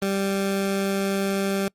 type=tone; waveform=20% pulse; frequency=196 Hz; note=G3; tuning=in tune; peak=-17 dBFS; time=0.02-1.68 s; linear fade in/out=2 ms; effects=noise-tail reverb RT60 0.1 s tail -25 dB re dry + MP3 64 kbps